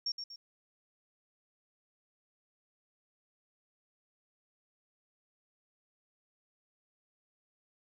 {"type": "tone with echo", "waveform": "sine", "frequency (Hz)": 5520, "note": "F8", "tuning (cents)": -21, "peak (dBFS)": -31, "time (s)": [0.06, 0.12], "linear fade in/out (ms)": 5, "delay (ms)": 120, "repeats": 2, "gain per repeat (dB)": -7, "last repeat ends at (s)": 0.36, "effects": ["12-bit"]}